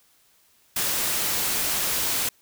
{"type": "noise", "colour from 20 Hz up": "white", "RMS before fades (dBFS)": -25, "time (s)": [0.76, 2.29], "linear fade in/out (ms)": 5, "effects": ["white hiss -61 dBFS RMS until 2.41 s"]}